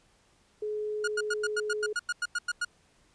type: tone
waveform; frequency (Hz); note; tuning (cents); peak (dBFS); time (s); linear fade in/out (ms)
sine; 423.9; G#4; +35; -30; 0.62-1.93; 5
type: tone bursts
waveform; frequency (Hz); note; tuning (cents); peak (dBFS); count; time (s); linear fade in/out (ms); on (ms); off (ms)
45% pulse; 1436; F6; +48; -27; 13; 1.04-2.649; 5; 37; 94
effects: pink hiss -65 dBFS RMS until 3.14 s + resampled to 22050 Hz